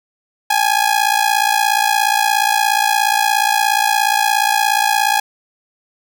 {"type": "ring-modulated tone", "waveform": "sawtooth", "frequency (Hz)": 830.6, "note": "G#5", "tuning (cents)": 0, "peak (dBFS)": -6, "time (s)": [0.5, 5.2], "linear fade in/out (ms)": 5, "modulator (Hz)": 28.5, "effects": []}